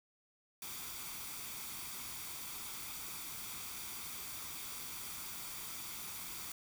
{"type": "noise with comb filter", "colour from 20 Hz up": "white", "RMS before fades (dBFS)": -45, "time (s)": [0.62, 6.52], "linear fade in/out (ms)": 2, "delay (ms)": 0.86, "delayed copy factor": 0.5, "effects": []}